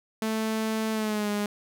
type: tone with pitch glide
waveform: sawtooth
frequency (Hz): 220 to 206.5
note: A3 to G#3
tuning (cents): 0 to -10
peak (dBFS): -22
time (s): 0.22-1.46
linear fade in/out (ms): 2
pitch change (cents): -110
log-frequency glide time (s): 0.92-1.3
effects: none